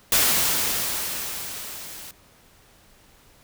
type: noise with level ramp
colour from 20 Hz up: white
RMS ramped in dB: -18 to -40 dBFS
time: 0.12-2.11 s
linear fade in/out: 2 ms
effects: pink hiss -55 dBFS RMS until 3.43 s